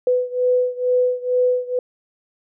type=beating tone pair; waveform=sine; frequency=498.3 / 500.5 Hz; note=B4 / B4; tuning=+15 / +23 cents; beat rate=2.2 Hz; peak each=-18 / -20 dBFS; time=0.07-1.79 s; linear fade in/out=2 ms; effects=none